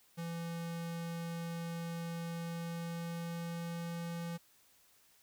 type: tone with pitch glide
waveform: square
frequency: 168.1 to 169.37 Hz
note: E3 to E3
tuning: +34 to +47 cents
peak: -39 dBFS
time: 0.17-4.38 s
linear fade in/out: 20 ms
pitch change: +13 cents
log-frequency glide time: 2.33-4.02 s
effects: white hiss -67 dBFS RMS until 5.22 s